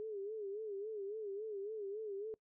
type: tone with vibrato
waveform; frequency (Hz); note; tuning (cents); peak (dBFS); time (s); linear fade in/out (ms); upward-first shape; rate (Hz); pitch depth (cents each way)
sine; 415.3; G#4; 0; -40; 0-2.34; 0; sine; 3.6; 110
effects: noise-tail reverb RT60 0.1 s tail -23 dB re dry